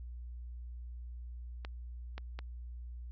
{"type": "clicks", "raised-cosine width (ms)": 0.3, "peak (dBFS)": -27, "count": 3, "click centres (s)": [1.649, 2.18, 2.39], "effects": ["added 60 Hz sine -42 dBFS peak until 3.11 s", "resampled to 16000 Hz"]}